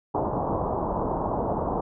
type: low-pass noise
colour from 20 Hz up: white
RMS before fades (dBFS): -27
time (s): 0.14-1.81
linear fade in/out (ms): 10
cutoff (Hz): 1000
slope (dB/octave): 48
effects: none